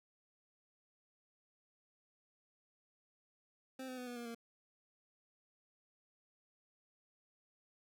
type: tone with pitch steps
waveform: 25% pulse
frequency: 261.6 / 255.5 / 249.5 / 243.7 / 238 / 232.4 Hz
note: C4 / C4 / B3 / B3 / A#3 / A#3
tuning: 0 / -41 / +18 / -23 / +36 / -5 cents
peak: -40 dBFS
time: 3.79-4.348 s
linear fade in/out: 5 ms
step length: 93 ms
effects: none